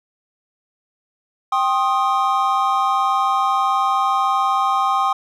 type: chord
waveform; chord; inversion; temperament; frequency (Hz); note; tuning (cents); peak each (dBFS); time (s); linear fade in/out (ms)
triangle; C minor; second; equal with one note detuned; 784 / 1063 / 1244.5; G5 / C6 / Eb6; 0 / +27 / 0; -18; 1.52-5.13; 5
effects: none